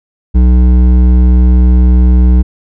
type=tone with hard clipping; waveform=sine; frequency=61.74 Hz; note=B1; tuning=in tune; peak=-5 dBFS; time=0.34-2.43 s; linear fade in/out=20 ms; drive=10 dB; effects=none